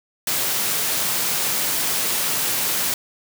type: high-pass noise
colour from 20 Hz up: white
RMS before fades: -22 dBFS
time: 0.27-2.94 s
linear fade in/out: 2 ms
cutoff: 100 Hz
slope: 48 dB/octave
effects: none